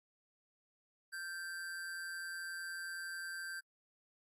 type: tone with amplitude modulation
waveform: square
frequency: 1568 Hz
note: G6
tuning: in tune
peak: -40 dBFS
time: 1.12-3.61 s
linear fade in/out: 20 ms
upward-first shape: sine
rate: 171 Hz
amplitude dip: 50%
effects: AAC 48 kbps